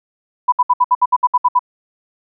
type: tone bursts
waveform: sine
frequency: 991 Hz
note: B5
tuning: 6 cents sharp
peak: -8 dBFS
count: 11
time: 0.48-1.593 s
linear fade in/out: 10 ms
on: 43 ms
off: 64 ms
effects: none